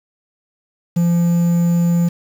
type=tone with quantisation; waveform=triangle; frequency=171.6 Hz; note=F3; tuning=30 cents flat; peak=-10 dBFS; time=0.96-2.09 s; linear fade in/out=10 ms; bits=6; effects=none